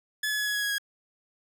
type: tone with pitch steps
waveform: sawtooth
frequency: 1714 / 1703.1 / 1692.4 / 1681.6 / 1671 / 1660.4 / 1649.9 Hz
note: A6 / G#6 / G#6 / G#6 / G#6 / G#6 / G#6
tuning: -46 / +43 / +32 / +21 / +10 / -1 / -12 cents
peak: -23 dBFS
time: 0.23-0.783 s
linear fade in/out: 5 ms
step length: 79 ms
effects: none